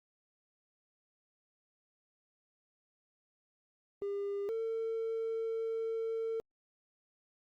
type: tone pair in turn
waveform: triangle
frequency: 401.8 / 451 Hz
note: G4 / A4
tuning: +43 / +43 cents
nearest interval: major second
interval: 200 cents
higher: second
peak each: -31 / -30 dBFS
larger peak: second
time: 4.02-4.49 / 4.49-6.4 s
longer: second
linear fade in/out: 0 ms
effects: tanh soft clip ceiling -29 dBFS + Opus 48 kbps